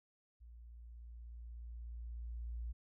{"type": "tone with level ramp", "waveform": "sine", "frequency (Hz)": 58.27, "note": "A#1", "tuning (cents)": 0, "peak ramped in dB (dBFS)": [-53, -39], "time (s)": [0.4, 2.73], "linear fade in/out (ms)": 20, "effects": []}